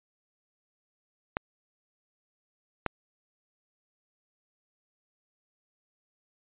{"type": "clicks", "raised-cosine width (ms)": 0.5, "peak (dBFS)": -12, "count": 2, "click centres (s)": [1.369, 2.863], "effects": ["resampled to 8000 Hz"]}